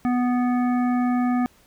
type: harmonic tone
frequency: 246.9 Hz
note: B3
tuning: in tune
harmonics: 1 / 3 / 5 / 7 / 9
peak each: -19 / -28 / -33 / -39 / -42 dBFS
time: 0.05-1.46 s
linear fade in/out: 0 ms
effects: pink hiss -57 dBFS RMS until 1.66 s